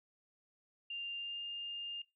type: tone with pitch glide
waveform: sine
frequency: 2794 to 2812 Hz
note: F7 to F7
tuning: 0 to +11 cents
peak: -39 dBFS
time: 0.9-2.02 s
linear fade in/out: 5 ms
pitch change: +11 cents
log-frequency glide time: 1.16-1.4 s
effects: noise-tail reverb RT60 0.2 s tail -21 dB re dry